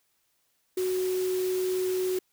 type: tone in noise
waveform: sine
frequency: 370 Hz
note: F#4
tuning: in tune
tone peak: -25 dBFS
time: 0.77-2.19 s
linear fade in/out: 5 ms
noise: white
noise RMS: -40 dBFS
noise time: 0.77-2.19 s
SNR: +12 dB
effects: white hiss -72 dBFS RMS until 2.32 s